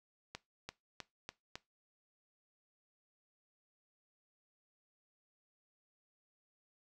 accelerating click train, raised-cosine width 0.2 ms, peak -25 dBFS, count 5, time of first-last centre 0.35-1.555 s, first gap 340 ms, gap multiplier 0.92, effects noise-tail reverb RT60 0.2 s tail -19 dB re dry

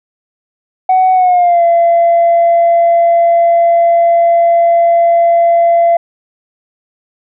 sine tone with pitch glide, 747 to 681.1 Hz, F#5 to F5, +16 to -44 cents, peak -4 dBFS, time 0.89-5.97 s, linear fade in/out 5 ms, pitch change -160 cents, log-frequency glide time 1.13-1.63 s, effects tanh soft clip ceiling -3 dBFS

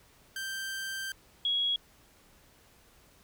sawtooth / sine tone pair in turn, 1568 / 3322 Hz, G6 / G#7, 0 / 0 cents, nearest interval octave + minor second, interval 1300 cents, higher second, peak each -31 / -26 dBFS, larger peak second, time 0.36-1.12 / 1.45-1.76 s, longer first, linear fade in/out 2 ms, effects pink hiss -61 dBFS RMS until 3.23 s

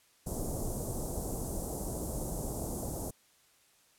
pink band-stop noise, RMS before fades -36 dBFS, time 0.26-3.11 s, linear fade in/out 10 ms, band 760 to 7500 Hz, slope 24 dB/octave, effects white hiss -66 dBFS RMS until 3.98 s + low-pass 12000 Hz 12 dB/octave

